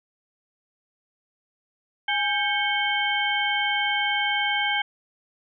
sine tone cluster, 827 / 1584 / 2205 / 3125 Hz, G#5 / G6 / C#7 / G7, -8 / +18 / -10 / -6 cents, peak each -27 dBFS, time 2.08-4.82 s, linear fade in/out 5 ms, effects none

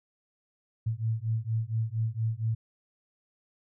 sine beating tone pair, 110 / 114.3 Hz, A2 / A#2, 0 / -34 cents, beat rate 4.3 Hz, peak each -30 dBFS, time 0.86-2.55 s, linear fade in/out 10 ms, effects none

